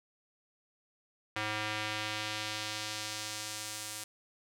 square tone with band-pass filter sweep, 107.1 Hz, A2, 46 cents flat, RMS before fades -38 dBFS, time 1.36-4.04 s, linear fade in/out 5 ms, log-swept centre 2100 to 9000 Hz, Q 0.94, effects none

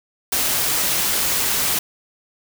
white noise, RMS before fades -20 dBFS, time 0.32-1.79 s, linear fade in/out 5 ms, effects none

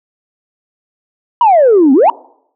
sine exponential two-way sweep, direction down then up, 999 to 253.4 to 999 Hz, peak -3 dBFS, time 1.41-2.1 s, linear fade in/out 2 ms, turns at 1.93 s, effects noise-tail reverb RT60 0.7 s tail -24 dB re dry + tanh soft clip ceiling -1 dBFS

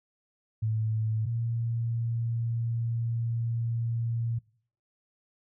sine tone pair in turn, 110 / 116.1 Hz, A2 / A#2, 0 / -7 cents, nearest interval minor second, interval 93 cents, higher second, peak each -25 / -27 dBFS, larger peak first, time 0.62-1.26 / 1.26-4.39 s, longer second, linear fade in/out 10 ms, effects noise-tail reverb RT60 0.5 s tail -22 dB re dry

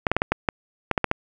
clicks, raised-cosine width 0.5 ms, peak -4 dBFS, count 10, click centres 0.068 / 0.116 / 0.166 / 0.219 / 0.32 / 0.488 / 0.913 / 0.978 / 1.043 / 1.114 s, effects none

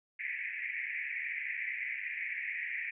white band-pass noise, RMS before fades -38 dBFS, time 0.19-2.91 s, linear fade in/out 10 ms, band 1800 to 2400 Hz, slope 96 dB/octave, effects none

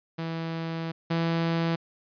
sawtooth tone pair in turn, 164.1 / 166.1 Hz, E3 / E3, -8 / +13 cents, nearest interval unison, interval 21 cents, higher second, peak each -26 / -20 dBFS, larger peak second, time 0.18-0.92 / 1.1-1.76 s, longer first, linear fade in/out 10 ms, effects resampled to 11025 Hz

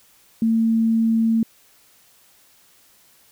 sine tone, 225.7 Hz, A3, 44 cents sharp, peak -15 dBFS, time 0.42-1.43 s, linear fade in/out 2 ms, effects white hiss -55 dBFS RMS until 3.31 s

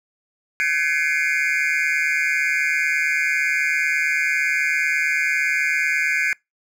triangle tone cluster, 1531 / 1680 / 2104 / 2242 / 2410 Hz, G6 / G#6 / C7 / C#7 / D7, -41 / +19 / +9 / +19 / +44 cents, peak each -23 dBFS, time 0.6-6.33 s, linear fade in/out 0 ms, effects noise-tail reverb RT60 0.2 s tail -26 dB re dry

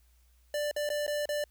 square tone with dropouts, 590 Hz, D5, 8 cents sharp, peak -30 dBFS, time 0.54-1.44 s, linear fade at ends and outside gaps 2 ms, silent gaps 0.713-0.763 / 0.891-0.901 / 1.066-1.078 / 1.256-1.29 s, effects added 60 Hz sine -61 dBFS peak until 1.5 s + white hiss -71 dBFS RMS until 1.5 s

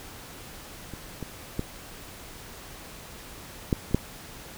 clicks, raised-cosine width 3 ms, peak -24 / -21 / -14 / -9 / -29 / -7 dBFS, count 6, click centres 0.937 / 1.227 / 1.594 / 3.728 / 3.912 / 3.946 s, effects pink hiss -44 dBFS RMS until 4.57 s

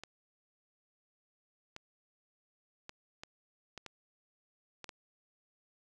clicks, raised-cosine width 0.2 ms, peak -27 dBFS, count 8, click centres 0.036 / 1.764 / 2.894 / 3.235 / 3.777 / 3.863 / 4.843 / 4.892 s, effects none

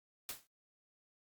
white noise with exponential decay, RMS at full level -38 dBFS, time 0.29-0.47 s, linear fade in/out 1 ms, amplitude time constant 37 ms, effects noise-tail reverb RT60 0.2 s tail -24 dB re dry + Opus 48 kbps

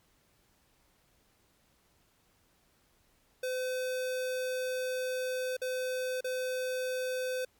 square tone with dropouts, 510 Hz, C5, 44 cents flat, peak -32 dBFS, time 3.43-7.45 s, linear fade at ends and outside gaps 5 ms, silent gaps 5.568-5.616 / 6.208-6.243 s, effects pink hiss -69 dBFS RMS until 7.59 s + MP3 96 kbps

